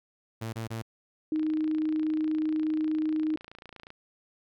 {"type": "tone bursts", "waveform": "sawtooth", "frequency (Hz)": 112.9, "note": "A2", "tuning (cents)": 45, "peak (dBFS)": -29, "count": 3, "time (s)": [0.41, 0.822], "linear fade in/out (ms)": 10, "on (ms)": 120, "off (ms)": 26}
{"type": "tone", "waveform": "sine", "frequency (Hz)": 311.1, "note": "D#4", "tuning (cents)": 0, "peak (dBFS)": -25, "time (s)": [1.32, 3.36], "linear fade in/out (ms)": 2}
{"type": "click train", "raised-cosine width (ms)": 0.3, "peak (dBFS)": -30, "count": 73, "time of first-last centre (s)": [1.36, 3.904], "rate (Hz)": 28.3}
{"effects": []}